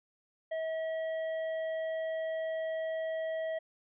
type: tone with hard clipping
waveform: sine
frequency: 643 Hz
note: E5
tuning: 43 cents flat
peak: -34 dBFS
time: 0.51-3.59 s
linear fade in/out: 10 ms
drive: 7 dB
effects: resampled to 11025 Hz